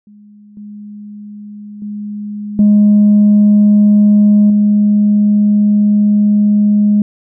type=tone with level steps; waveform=sine; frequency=207.7 Hz; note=G#3; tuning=in tune; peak=-37 / -27 / -20 / -3 / -6 dBFS; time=0.07-7.02 s; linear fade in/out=2 ms; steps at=0.57 / 1.82 / 2.59 / 4.5 s; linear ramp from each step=2 ms; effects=tanh soft clip ceiling -2 dBFS